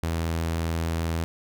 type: tone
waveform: sawtooth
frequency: 82.41 Hz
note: E2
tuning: in tune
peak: -21 dBFS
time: 0.03-1.24 s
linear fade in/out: 0 ms
effects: none